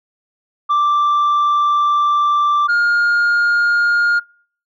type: tone pair in turn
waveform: sine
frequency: 1174.7 / 1418.1 Hz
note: D6 / F6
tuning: 0 / +26 cents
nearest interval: minor third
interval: 326 cents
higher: second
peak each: -9 dBFS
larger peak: neither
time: 0.69-2.68 / 2.68-4.2 s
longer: first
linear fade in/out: 20 ms
effects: noise-tail reverb RT60 0.5 s tail -26 dB re dry + tanh soft clip ceiling -11 dBFS